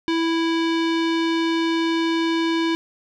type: tone with low-pass filter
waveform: square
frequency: 329.6 Hz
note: E4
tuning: in tune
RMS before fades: -21 dBFS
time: 0.08-2.75 s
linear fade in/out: 0 ms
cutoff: 3700 Hz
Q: 1.8
effects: none